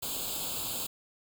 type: noise with comb filter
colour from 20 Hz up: white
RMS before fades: -35 dBFS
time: 0.02-0.87 s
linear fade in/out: 10 ms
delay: 0.26 ms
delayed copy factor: +0.95
effects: none